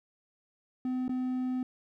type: tone with dropouts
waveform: triangle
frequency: 254.6 Hz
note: C4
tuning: 47 cents flat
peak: -27 dBFS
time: 0.85-1.63 s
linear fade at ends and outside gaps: 2 ms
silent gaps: 1.081-1.093 s
effects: none